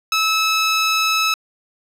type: tone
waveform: 15% pulse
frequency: 1300 Hz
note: E6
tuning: 24 cents flat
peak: -9 dBFS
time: 0.12-1.34 s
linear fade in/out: 2 ms
effects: low-pass 11000 Hz 12 dB/octave